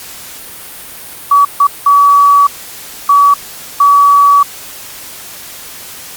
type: tone bursts at uneven times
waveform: sine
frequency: 1140 Hz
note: C#6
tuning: 48 cents sharp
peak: -3 dBFS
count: 5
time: 1.31-1.45 / 1.6-1.67 / 1.86-2.47 / 3.09-3.34 / 3.8-4.43 s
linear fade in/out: 5 ms
effects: white hiss -29 dBFS RMS until 6.16 s + Opus 48 kbps